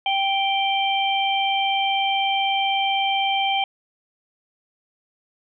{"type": "harmonic tone", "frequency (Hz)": 784, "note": "G5", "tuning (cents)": 0, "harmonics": [1, 3, 4], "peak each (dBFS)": [-21, -26, -24], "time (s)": [0.06, 3.64], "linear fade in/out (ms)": 2, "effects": []}